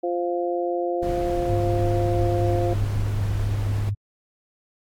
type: harmonic tone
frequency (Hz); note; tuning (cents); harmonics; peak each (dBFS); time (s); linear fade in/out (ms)
174.61; F3; 0; 2 / 3 / 4; -25 / -27 / -28; 0.03-2.74; 10
type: noise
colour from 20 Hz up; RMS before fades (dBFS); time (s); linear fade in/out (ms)
brown; -29; 1.02-3.9; 10
type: tone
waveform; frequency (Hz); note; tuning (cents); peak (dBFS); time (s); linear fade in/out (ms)
sine; 102.1; G#2; -29; -22; 1.48-3.95; 20
effects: AAC 64 kbps